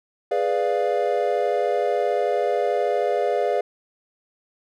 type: chord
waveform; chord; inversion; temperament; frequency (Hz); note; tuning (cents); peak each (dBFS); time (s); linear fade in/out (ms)
triangle; G# diminished seventh; none; equal; 415.3 / 493.9 / 587.3 / 698.5; G#4 / B4 / D5 / F5; 0 / 0 / 0 / 0; -23; 0.31-3.61; 5
effects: none